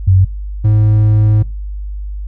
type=tone pair in turn; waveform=sine / triangle; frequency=94.1 / 106.71 Hz; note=F#2 / G#2; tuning=+30 / +47 cents; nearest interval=major second; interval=217 cents; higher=second; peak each=-5 dBFS; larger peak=neither; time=0.07-0.25 / 0.64-1.43 s; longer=second; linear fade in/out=10 ms; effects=noise-tail reverb RT60 0.3 s tail -22 dB re dry + added 50 Hz sine -20 dBFS peak until 2.27 s